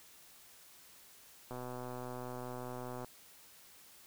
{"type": "click train", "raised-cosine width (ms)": 1, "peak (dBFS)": -30, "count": 193, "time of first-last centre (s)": [1.51, 3.046], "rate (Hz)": 125, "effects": ["white hiss -59 dBFS RMS until 4.06 s"]}